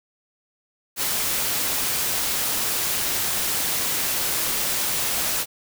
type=noise; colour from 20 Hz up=white; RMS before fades=-24 dBFS; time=0.96-5.46 s; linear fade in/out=50 ms; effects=none

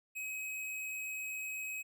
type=tone; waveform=square; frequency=2541 Hz; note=D#7; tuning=36 cents sharp; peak=-39 dBFS; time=0.15-1.83 s; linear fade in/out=20 ms; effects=none

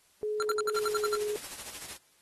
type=tone with pitch glide; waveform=sine; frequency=424.4 to 419.3 Hz; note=G#4 to G#4; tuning=+38 to +17 cents; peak=-29 dBFS; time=0.23-1.36 s; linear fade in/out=0 ms; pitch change=-21 cents; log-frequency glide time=0.74-1.11 s
type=tone bursts; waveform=square; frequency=1369 Hz; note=F6; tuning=35 cents flat; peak=-29 dBFS; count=9; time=0.4-1.153 s; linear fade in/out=0 ms; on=25 ms; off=66 ms
type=noise with tremolo; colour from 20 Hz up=white; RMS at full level=-40 dBFS; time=0.74-1.97 s; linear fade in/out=5 ms; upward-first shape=sine; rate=13 Hz; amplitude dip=55%
effects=white hiss -65 dBFS RMS until 2.21 s + AAC 32 kbps

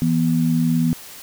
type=tone pair together; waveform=sine; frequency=163.7 / 242.8 Hz; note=E3 / B3; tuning=-12 / -29 cents; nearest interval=perfect fifth; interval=683 cents; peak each=-18 dBFS; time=0.02-0.93 s; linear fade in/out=0 ms; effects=white hiss -39 dBFS RMS until 1.22 s

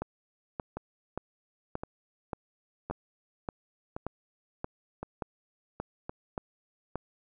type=two click trains; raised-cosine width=1 ms; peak=-22 / -19 dBFS; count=6 / 13; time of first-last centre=0.77-6.095 / 0.02-6.956 s; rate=0.939 / 1.73 Hz; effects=none

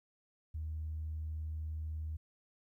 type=tone; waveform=sine; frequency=78.2 Hz; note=D#2; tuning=9 cents sharp; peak=-36 dBFS; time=0.54-2.17 s; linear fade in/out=10 ms; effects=tanh soft clip ceiling -32 dBFS + 13-bit

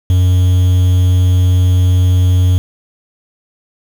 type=tone with quantisation; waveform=triangle; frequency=91.1 Hz; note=F#2; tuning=26 cents flat; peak=-5 dBFS; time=0.1-2.58 s; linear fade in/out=0 ms; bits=5; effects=none

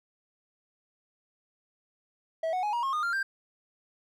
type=tone with pitch steps; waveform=triangle; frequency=649 / 736.9 / 836.8 / 950.2 / 1078.9 / 1225.1 / 1391.2 / 1579.7 Hz; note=E5 / F#5 / G#5 / A#5 / C#6 / D#6 / F6 / G6; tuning=-27 / -7 / +13 / +33 / -47 / -27 / -7 / +13 cents; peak=-25 dBFS; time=2.43-3.23 s; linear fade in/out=5 ms; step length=100 ms; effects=none

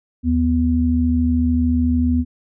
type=tone pair together; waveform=sine; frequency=77.77 / 246.9 Hz; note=D#2 / B3; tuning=0 / 0 cents; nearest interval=octave + minor sixth; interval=2000 cents; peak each=-18 / -16 dBFS; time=0.23-2.25 s; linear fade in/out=50 ms; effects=none

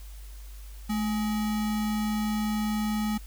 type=tone with sample-and-hold; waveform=sine; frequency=215.1 Hz; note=A3; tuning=39 cents flat; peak=-25 dBFS; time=0.89-3.18 s; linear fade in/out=10 ms; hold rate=1050 Hz; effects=added 50 Hz sine -40 dBFS peak until 3.26 s + white hiss -54 dBFS RMS until 3.26 s

